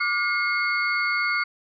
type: tone cluster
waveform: sine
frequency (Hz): 1172 / 1429 / 2154 / 4514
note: D6 / F6 / C7 / C#8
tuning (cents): -4 / +39 / +50 / +31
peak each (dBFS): -29 / -26 / -24 / -33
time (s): 0-1.44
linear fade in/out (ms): 10
effects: none